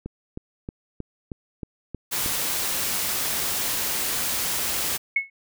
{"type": "click train", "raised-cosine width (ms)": 3, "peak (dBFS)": -19, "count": 8, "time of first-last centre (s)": [0.06, 2.261], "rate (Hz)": 3.18}
{"type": "noise", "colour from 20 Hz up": "white", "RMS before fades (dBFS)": -26, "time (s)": [2.11, 4.98], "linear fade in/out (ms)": 20}
{"type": "tone with exponential decay", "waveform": "sine", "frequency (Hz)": 2193, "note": "C#7", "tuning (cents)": -19, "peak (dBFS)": -15, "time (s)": [5.16, 5.3], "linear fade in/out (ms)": 5, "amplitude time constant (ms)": 30}
{"effects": []}